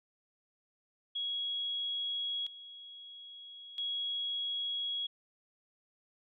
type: tone with tremolo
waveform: sine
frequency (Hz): 3322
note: G#7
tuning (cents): 0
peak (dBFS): -33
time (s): 1.15-5.07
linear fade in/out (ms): 10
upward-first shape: square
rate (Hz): 0.38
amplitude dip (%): 80
effects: none